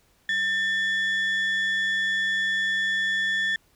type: tone pair together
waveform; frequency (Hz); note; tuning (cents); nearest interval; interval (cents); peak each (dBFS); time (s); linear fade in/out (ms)
sine; 1790 / 3396; A6 / G#7; +29 / +38; major seventh; 1109; -21 / -28; 0.29-3.56; 2
effects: tanh soft clip ceiling -19 dBFS + pink hiss -63 dBFS RMS until 3.75 s